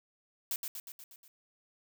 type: noise with echo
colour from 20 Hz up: blue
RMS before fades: -34 dBFS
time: 0.51-0.56 s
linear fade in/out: 2 ms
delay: 120 ms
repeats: 6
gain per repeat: -4 dB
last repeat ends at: 1.28 s
effects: none